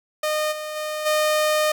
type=tone with level steps; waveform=sawtooth; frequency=612 Hz; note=D#5; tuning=29 cents flat; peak=-17 / -25 / -22 / -14 dBFS; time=0.23-1.72 s; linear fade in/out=5 ms; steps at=0.51 / 0.75 / 1.05 s; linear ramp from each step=20 ms; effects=none